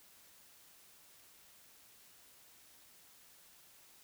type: silence
effects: white hiss -62 dBFS RMS until 4.03 s

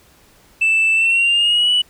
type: tone with pitch glide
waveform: sine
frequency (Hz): 2646 to 2953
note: E7 to F#7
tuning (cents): +6 to -4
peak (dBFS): -10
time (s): 0.61-1.82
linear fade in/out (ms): 10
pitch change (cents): +190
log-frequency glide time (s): 0.94-1.71
effects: tanh soft clip ceiling -10 dBFS + pink hiss -51 dBFS RMS until 1.89 s

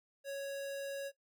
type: tone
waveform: square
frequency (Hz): 554.4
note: C#5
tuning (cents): 0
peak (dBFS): -39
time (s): 0.24-1.12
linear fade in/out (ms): 50
effects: noise-tail reverb RT60 0.1 s tail -17 dB re dry

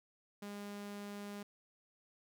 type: tone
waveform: sawtooth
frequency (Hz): 203.8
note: G#3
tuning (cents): -32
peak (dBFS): -40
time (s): 0.42-1.43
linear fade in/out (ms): 5
effects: none

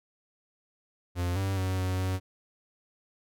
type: tone with pitch steps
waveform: 45% pulse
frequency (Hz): 88.4 / 96.8 / 93.6 / 92.8 / 93.5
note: F2 / G2 / F#2 / F#2 / F#2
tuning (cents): +22 / -21 / +20 / +6 / +19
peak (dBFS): -27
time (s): 1.15-2.2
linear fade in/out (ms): 50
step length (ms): 210
effects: none

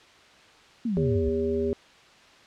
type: exponential sweep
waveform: sine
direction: down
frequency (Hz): 247.7 to 67.1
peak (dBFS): -24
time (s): 0.85-1.29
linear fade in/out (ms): 5
type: harmonic tone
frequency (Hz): 80.4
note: E2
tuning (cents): -43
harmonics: 1 / 3 / 5 / 7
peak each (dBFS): -34 / -30 / -25 / -36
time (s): 0.97-1.73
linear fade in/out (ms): 0
effects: white hiss -53 dBFS RMS until 2.46 s + low-pass 4000 Hz 12 dB/octave

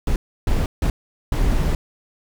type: noise bursts at uneven times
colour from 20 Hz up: brown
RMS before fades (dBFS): -18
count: 4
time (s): 0.07-0.16 / 0.47-0.66 / 0.82-0.9 / 1.32-1.75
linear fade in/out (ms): 2
effects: none

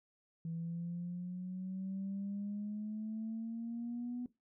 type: exponential sweep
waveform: sine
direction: up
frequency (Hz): 164.1 to 246.9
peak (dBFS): -37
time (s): 0.45-4.26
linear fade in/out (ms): 2
effects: noise-tail reverb RT60 0.2 s tail -17 dB re dry + tanh soft clip ceiling -33 dBFS

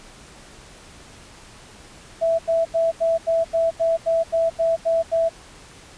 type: tone bursts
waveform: sine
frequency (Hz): 660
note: E5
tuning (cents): +2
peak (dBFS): -16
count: 12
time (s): 2.21-5.294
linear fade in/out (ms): 20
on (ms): 180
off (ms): 84
effects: pink hiss -45 dBFS RMS until 5.97 s + resampled to 22050 Hz

